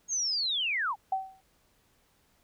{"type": "linear sweep", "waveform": "sine", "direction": "down", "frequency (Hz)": [6645, 742], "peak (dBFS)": -27, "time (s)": [0.08, 0.96], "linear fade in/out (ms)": 50}
{"type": "tone with exponential decay", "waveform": "sine", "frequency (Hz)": 765, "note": "G5", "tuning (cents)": -42, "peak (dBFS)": -23, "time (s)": [1.12, 1.41], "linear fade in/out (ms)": 5, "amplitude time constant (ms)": 62}
{"effects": ["pink hiss -68 dBFS RMS until 2.43 s"]}